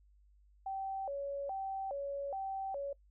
sine tone with vibrato, 659 Hz, E5, 1 cent flat, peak -36 dBFS, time 0.66-2.93 s, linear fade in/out 5 ms, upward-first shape square, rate 1.2 Hz, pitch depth 280 cents each way, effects noise-tail reverb RT60 0.1 s tail -22 dB re dry + added 50 Hz sine -62 dBFS peak until 3.1 s

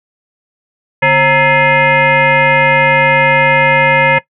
sine tone with frequency modulation, 1318 Hz, E6, 1 cent flat, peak -6 dBFS, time 1.02-4.19 s, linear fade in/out 10 ms, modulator 391 Hz, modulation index 2.7, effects noise-tail reverb RT60 0.1 s tail -18 dB re dry

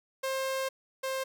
sawtooth tone pair in turn, 531 / 529.1 Hz, C5 / C5, +25 / +19 cents, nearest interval unison, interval 6 cents, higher first, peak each -26 / -27 dBFS, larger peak first, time 0.23-0.69 / 1.03-1.24 s, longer first, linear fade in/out 10 ms, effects none

